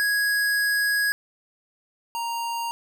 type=tone pair in turn; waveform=square; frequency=1661.2 / 932.3 Hz; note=G#6 / A#5; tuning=0 / 0 cents; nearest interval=minor seventh; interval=1000 cents; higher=first; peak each=-21 / -27 dBFS; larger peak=first; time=0-1.12 / 2.15-2.71 s; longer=first; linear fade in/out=0 ms; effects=none